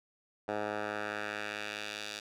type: tone with band-pass filter sweep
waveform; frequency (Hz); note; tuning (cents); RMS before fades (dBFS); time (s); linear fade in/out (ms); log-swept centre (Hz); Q
10% pulse; 104.8; G#2; +16; -38; 0.48-2.2; 5; 810 to 4200; 1.2
effects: none